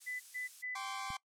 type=noise; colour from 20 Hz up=violet; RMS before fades=-47 dBFS; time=0-0.63 s; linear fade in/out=20 ms
type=tone bursts; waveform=sine; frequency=2000 Hz; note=B6; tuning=21 cents sharp; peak=-38 dBFS; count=3; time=0.06-0.76 s; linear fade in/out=20 ms; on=140 ms; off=140 ms
type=chord; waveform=sawtooth; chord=G suspended fourth; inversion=none; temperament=equal with one note detuned; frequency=784 / 1046.5 / 1148.5 Hz; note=G5 / C6 / D6; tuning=0 / 0 / -39 cents; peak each=-40 dBFS; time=0.75-1.17 s; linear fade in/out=5 ms
type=click; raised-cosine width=5 ms; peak=-36 dBFS; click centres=1.104 s
effects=noise-tail reverb RT60 0.1 s tail -21 dB re dry + low-pass 9000 Hz 12 dB/octave